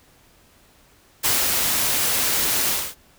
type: noise with ADSR envelope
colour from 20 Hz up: white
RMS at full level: -19 dBFS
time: 1.23-2.95 s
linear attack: 24 ms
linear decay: 220 ms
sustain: -2 dB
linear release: 250 ms
effects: pink hiss -55 dBFS RMS until 3.18 s